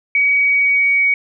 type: tone with pitch glide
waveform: sine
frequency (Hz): 2263 to 2249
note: C#7 to C#7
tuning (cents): +35 to +24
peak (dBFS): -11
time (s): 0.15-1.14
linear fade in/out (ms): 2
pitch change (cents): -11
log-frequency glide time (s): 0.38-0.94
effects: none